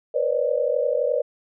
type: tone cluster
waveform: sine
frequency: 481.1 / 513 / 561 / 604 Hz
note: B4 / C5 / C#5 / D5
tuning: -45 / -34 / +21 / +48 cents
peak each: -25 dBFS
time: 0.14-1.22 s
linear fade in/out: 10 ms
effects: none